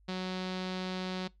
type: tone with low-pass filter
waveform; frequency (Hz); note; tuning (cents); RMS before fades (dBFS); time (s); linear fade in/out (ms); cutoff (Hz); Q
sawtooth; 185; F#3; 0; -36; 0.08-1.28; 10; 4200; 2.7
effects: noise-tail reverb RT60 0.2 s tail -23 dB re dry + added 50 Hz sine -60 dBFS peak until 1.4 s